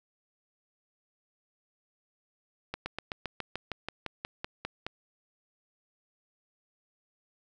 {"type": "slowing click train", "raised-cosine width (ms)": 0.3, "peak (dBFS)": -18, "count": 14, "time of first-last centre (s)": [2.74, 4.866], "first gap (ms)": 120, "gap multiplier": 1.05, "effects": []}